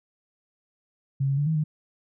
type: tone with pitch steps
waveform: sine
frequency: 136.6 / 137.7 / 145.1 / 159.1 / 152.8 Hz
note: C#3 / C#3 / D3 / D#3 / D#3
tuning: -25 / -11 / -21 / +39 / -31 cents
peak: -21 dBFS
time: 1.2-1.64 s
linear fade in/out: 10 ms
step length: 88 ms
effects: none